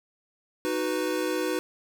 square chord, B major, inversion first, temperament equal, 311.1 / 370 / 493.9 Hz, D#4 / F#4 / B4, 0 / 0 / 0 cents, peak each -31 dBFS, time 0.65-1.59 s, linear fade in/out 0 ms, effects none

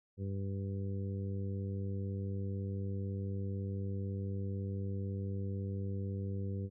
harmonic tone, 98 Hz, G2, in tune, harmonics 1 / 2 / 3 / 4 / 5, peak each -36 / -42 / -50 / -48 / -50 dBFS, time 0.17-6.7 s, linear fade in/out 50 ms, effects none

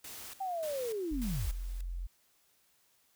white noise with tremolo, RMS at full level -46 dBFS, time 0.04-1.81 s, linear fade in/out 5 ms, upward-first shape square, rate 1.7 Hz, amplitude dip 75%
sine linear sweep, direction down, 789 to 36.14 Hz, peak -33 dBFS, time 0.4-1.52 s, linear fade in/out 10 ms
sine tone, 43.65 Hz, F1, in tune, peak -35 dBFS, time 1.11-2.07 s, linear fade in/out 10 ms
effects white hiss -70 dBFS RMS until 3.15 s

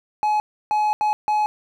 triangle tone bursts at uneven times, 847 Hz, G#5, 34 cents sharp, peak -15 dBFS, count 4, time 0.23-0.4 / 0.71-0.93 / 1.01-1.13 / 1.28-1.46 s, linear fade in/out 0 ms, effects none

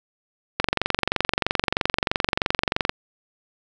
click train, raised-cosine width 0.3 ms, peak -3 dBFS, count 54, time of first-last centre 0.6-2.894 s, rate 23.1 Hz, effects none

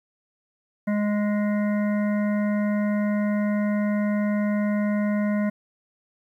harmonic tone, 207.7 Hz, G#3, in tune, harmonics 1 / 3 / 5 / 7 / 9 / 10, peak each -21 / -30 / -39 / -40 / -39 / -43 dBFS, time 0.87-5.5 s, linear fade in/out 10 ms, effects 10-bit

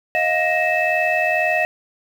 sine tone cluster, 628 / 710 / 1875 / 2620 Hz, D#5 / F5 / A#6 / E7, +16 / +28 / +10 / -11 cents, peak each -21 dBFS, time 0.15-1.65 s, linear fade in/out 0 ms, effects tanh soft clip ceiling -7 dBFS + 7-bit

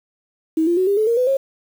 sine tone with pitch steps, 320 / 345 / 371.9 / 400.9 / 432.1 / 465.8 / 502.1 / 541.3 Hz, D#4 / F4 / F#4 / G4 / A4 / A#4 / B4 / C#5, +49 / -21 / +9 / +39 / -31 / -1 / +29 / -41 cents, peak -14 dBFS, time 0.57-1.37 s, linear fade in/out 5 ms, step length 100 ms, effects 7-bit

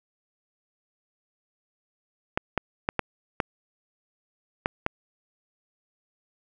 clicks, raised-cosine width 0.5 ms, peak -8 dBFS, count 7, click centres 2.375 / 2.577 / 2.889 / 2.993 / 3.402 / 4.659 / 4.864 s, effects none

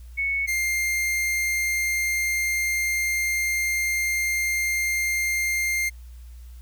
sine / 45% pulse tone pair in turn, 2211 / 2110 Hz, C#7 / C7, -5 / +14 cents, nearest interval minor second, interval 81 cents, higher first, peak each -22 / -22 dBFS, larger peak neither, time 0.17-0.47 / 0.47-5.9 s, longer second, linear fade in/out 20 ms, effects added 60 Hz sine -39 dBFS peak until 6.61 s + white hiss -59 dBFS RMS until 6.61 s

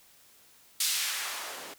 blue noise with band-pass filter sweep, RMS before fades -33 dBFS, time 0.8-1.74 s, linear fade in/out 5 ms, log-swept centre 4600 to 340 Hz, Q 0.84, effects white hiss -59 dBFS RMS until 1.78 s

